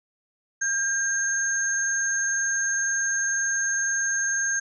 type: tone pair together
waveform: sine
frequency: 1600 / 6411 Hz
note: G6 / G8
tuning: +35 / +38 cents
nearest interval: 2 octaves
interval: 2403 cents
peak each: -25 dBFS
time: 0.61-4.6 s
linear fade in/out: 10 ms
effects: none